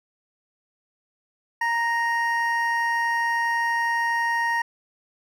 triangle tone pair together, 932.4 / 1864.7 Hz, A#5 / A#6, 0 / 0 cents, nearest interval octave, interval 1200 cents, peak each -22 dBFS, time 1.61-4.62 s, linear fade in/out 5 ms, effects none

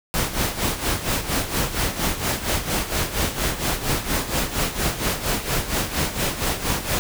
pink noise with tremolo, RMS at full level -21 dBFS, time 0.14-6.99 s, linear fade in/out 0 ms, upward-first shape sine, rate 4.3 Hz, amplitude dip 70%, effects none

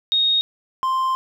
sine / triangle tone pair in turn, 3729 / 1046.4 Hz, A#7 / C6, 0 / 0 cents, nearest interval octave + minor seventh, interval 2200 cents, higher first, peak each -15 / -16 dBFS, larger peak first, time 0.12-0.41 / 0.83-1.15 s, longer second, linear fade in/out 0 ms, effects none

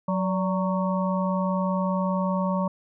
harmonic tone with a mistuned harmonic, 185 Hz, F#3, in tune, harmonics 1 / 3 / 5 / 6, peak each -24 / -29 / -31 / -32 dBFS, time 0.08-2.68 s, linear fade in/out 5 ms, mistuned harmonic 3, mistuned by +66 cents, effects none

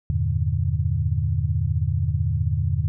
sine chord, E half-diminished seventh, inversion none, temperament equal, 82.41 / 98 / 116.54 / 146.83 Hz, E2 / G2 / Bb2 / D3, 0 / 0 / 0 / 0 cents, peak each -24 / -25 / -26 / -26 dBFS, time 0.1-2.88 s, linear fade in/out 0 ms, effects none

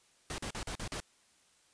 pink noise bursts, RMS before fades -39 dBFS, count 6, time 0.3-1.001 s, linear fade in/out 0 ms, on 81 ms, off 43 ms, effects white hiss -67 dBFS RMS until 1.73 s + resampled to 22050 Hz

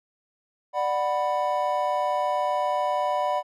triangle chord, B minor, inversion first, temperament just, 592.7 / 740.8 / 987.8 Hz, D5 / F#5 / B5, +16 / +2 / 0 cents, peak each -25 dBFS, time 0.73-3.43 s, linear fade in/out 50 ms, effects none

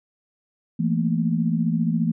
sine tone cluster, 167 / 220.7 / 235.3 Hz, E3 / A3 / A#3, +23 / +5 / +16 cents, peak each -22 / -24 / -25 dBFS, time 0.79-2.12 s, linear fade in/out 10 ms, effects none

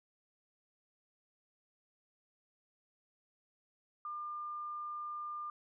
sine tone, 1200 Hz, D6, 37 cents sharp, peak -39 dBFS, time 4.05-5.5 s, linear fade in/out 2 ms, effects none

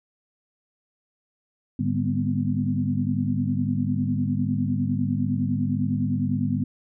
sine tone cluster, 104.8 / 148.5 / 200 / 242.2 / 252.1 Hz, G#2 / D3 / G3 / B3 / B3, +16 / +20 / +35 / -34 / +36 cents, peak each -28 dBFS, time 1.79-6.64 s, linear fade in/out 5 ms, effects none

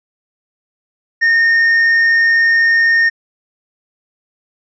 triangle tone, 1834 Hz, A#6, 29 cents flat, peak -7 dBFS, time 1.21-3.1 s, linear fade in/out 20 ms, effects resampled to 16000 Hz

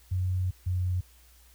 sine tone pair in turn, 92 / 90.79 Hz, F#2 / F#2, -9 / -32 cents, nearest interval unison, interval 23 cents, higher first, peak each -25 dBFS, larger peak neither, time 0.11-0.51 / 0.66-1.01 s, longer first, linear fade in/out 10 ms, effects added 60 Hz sine -56 dBFS peak until 1.54 s + white hiss -60 dBFS RMS until 1.54 s

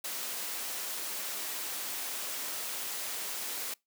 white high-pass noise, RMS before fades -37 dBFS, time 0.04-3.74 s, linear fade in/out 5 ms, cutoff 290 Hz, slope 12 dB/octave, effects noise-tail reverb RT60 0.2 s tail -25 dB re dry

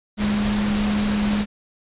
sine tone in noise, 207.7 Hz, G#3, in tune, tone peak -19 dBFS, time 0.17-1.46 s, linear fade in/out 50 ms, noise pink, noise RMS -27 dBFS, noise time 0.17-1.46 s, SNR +5 dB, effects resampled to 8000 Hz

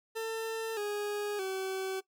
40% pulse tone with pitch steps, 448.1 / 413.3 / 381.2 Hz, A4 / G#4 / G4, +32 / -8 / -48 cents, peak -32 dBFS, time 0.15-2.01 s, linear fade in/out 20 ms, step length 620 ms, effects noise-tail reverb RT60 0.1 s tail -18 dB re dry

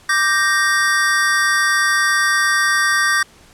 square chord, G minor, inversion second, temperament equal, 1174.7 / 1568 / 1864.7 Hz, D6 / G6 / Bb6, 0 / 0 / 0 cents, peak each -21 / -18 / -18 dBFS, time 0.09-3.23 s, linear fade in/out 5 ms, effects pink hiss -47 dBFS RMS until 3.53 s + low-pass 10000 Hz 12 dB/octave

